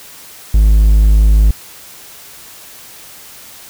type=tone; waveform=triangle; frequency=52.6 Hz; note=G#1; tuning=23 cents sharp; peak=-3 dBFS; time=0.54-1.51 s; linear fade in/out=5 ms; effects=white hiss -36 dBFS RMS until 3.69 s